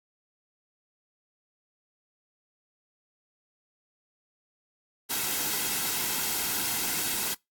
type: noise with comb filter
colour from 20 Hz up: white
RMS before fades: -29 dBFS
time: 5.09-7.35 s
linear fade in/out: 20 ms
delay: 1.7 ms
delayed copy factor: -0.5
effects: noise-tail reverb RT60 0.2 s tail -26 dB re dry + AAC 64 kbps